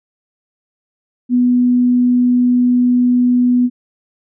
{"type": "tone", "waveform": "sine", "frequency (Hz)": 246.7, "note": "B3", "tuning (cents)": -2, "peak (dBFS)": -9, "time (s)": [1.29, 3.7], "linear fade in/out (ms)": 50, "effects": []}